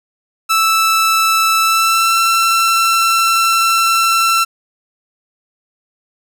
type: tone with pitch glide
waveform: sawtooth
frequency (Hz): 1318 to 1344.1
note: E6 to E6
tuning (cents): -1 to +33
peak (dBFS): -7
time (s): 0.49-4.45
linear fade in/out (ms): 20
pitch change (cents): +34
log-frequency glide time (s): 1.61-2.17
effects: none